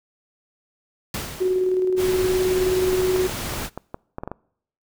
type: noise with exponential decay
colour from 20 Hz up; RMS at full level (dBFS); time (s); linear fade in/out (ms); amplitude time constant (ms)
pink; -27; 1.14-2.06; 2; 200
type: tone with tremolo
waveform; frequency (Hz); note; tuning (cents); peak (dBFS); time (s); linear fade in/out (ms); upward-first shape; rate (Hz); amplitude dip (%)
sine; 370; F#4; 0; -16; 1.4-3.28; 20; square; 19; 25
type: noise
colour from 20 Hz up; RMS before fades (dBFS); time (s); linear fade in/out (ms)
pink; -29; 1.96-3.7; 50
type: clicks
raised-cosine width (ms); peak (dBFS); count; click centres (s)
1; -16; 11; 2.931 / 3.018 / 3.161 / 3.296 / 3.537 / 3.776 / 3.944 / 4.184 / 4.235 / 4.276 / 4.316
effects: noise-tail reverb RT60 0.7 s tail -25 dB re dry